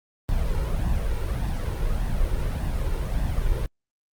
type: noise with flanger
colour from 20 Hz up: brown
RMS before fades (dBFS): -24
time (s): 0.29-3.66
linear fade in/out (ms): 0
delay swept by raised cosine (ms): 1.1 to 2.2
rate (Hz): 1.7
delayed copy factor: +0.6
effects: Opus 32 kbps